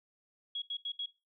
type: tone bursts at uneven times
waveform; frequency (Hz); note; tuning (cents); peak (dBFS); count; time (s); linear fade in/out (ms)
sine; 3322; G#7; 0; -34; 4; 0.55-0.62 / 0.7-0.77 / 0.85-0.92 / 0.99-1.06; 5
effects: noise-tail reverb RT60 0.3 s tail -19 dB re dry